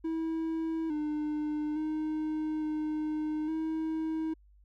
triangle tone with pitch steps, 323.9 / 301.3 / 309.8 / 307.1 / 318.2 Hz, E4 / D4 / D#4 / D#4 / D#4, -30 / +44 / -7 / -23 / +39 cents, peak -28 dBFS, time 0.04-4.34 s, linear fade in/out 10 ms, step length 860 ms, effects added 50 Hz sine -57 dBFS peak until 4.64 s

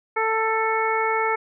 harmonic tone with a mistuned harmonic, 443.7 Hz, A4, 14 cents sharp, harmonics 1 / 2 / 3 / 4 / 5, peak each -25 / -24 / -26 / -31 / -27 dBFS, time 0.16-1.36 s, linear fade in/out 10 ms, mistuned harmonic 5, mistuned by -15 cents, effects none

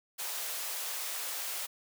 white high-pass noise, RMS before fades -37 dBFS, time 0.18-1.67 s, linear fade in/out 20 ms, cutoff 490 Hz, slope 24 dB/octave, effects none

